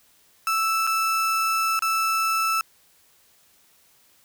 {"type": "tone with dropouts", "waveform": "35% pulse", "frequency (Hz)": 1318.5, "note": "E6", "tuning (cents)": 0, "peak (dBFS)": -19, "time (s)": [0.47, 2.61], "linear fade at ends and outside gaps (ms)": 1, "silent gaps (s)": [[0.868, 0.873], [1.792, 1.822]], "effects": ["white hiss -59 dBFS RMS until 4.24 s"]}